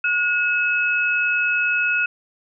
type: tone pair together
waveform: sine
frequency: 1445.7 / 2576 Hz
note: F#6 / E7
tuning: -41 / -41 cents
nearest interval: minor seventh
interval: 1000 cents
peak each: -20 dBFS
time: 0.04-2.06 s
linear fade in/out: 5 ms
effects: none